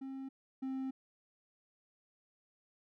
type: tone pair in turn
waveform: triangle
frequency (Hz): 267.6 / 264.4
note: C4 / C4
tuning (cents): +39 / +18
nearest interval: unison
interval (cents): 21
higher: first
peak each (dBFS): -39 / -34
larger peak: second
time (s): 0.01-0.29 / 0.62-0.91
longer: second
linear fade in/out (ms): 10
effects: none